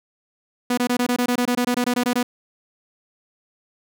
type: tone bursts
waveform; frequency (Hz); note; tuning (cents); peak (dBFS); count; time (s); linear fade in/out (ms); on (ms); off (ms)
sawtooth; 245.5; B3; -10; -14; 16; 0.7-2.23; 5; 75; 22
effects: none